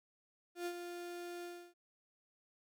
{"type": "tone with ADSR envelope", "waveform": "35% pulse", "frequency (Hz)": 349.7, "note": "F4", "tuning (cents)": 2, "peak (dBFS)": -35, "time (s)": [0.55, 1.74], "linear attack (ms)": 110, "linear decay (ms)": 66, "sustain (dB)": -7, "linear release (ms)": 300, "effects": []}